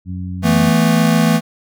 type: harmonic tone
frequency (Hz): 91.1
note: F#2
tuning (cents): -26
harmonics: 1 / 2 / 3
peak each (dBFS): -24 / -26 / -34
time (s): 0.05-0.73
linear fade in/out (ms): 50
type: chord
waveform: square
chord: E suspended fourth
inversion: none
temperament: equal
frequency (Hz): 164.81 / 220 / 246.9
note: E3 / A3 / B3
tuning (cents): 0 / 0 / 0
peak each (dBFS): -15 / -15 / -19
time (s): 0.42-1.41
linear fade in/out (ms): 50
effects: none